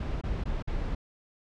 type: noise with dropouts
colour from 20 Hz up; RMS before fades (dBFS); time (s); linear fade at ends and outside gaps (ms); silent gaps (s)
brown; -31; 0-0.95; 5; 0.213-0.236 / 0.439-0.455 / 0.625-0.674
effects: low-pass 4000 Hz 12 dB/octave